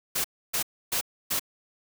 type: noise bursts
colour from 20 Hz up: white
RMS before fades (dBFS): -27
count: 4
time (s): 0.15-1.396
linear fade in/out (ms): 10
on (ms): 94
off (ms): 290
effects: none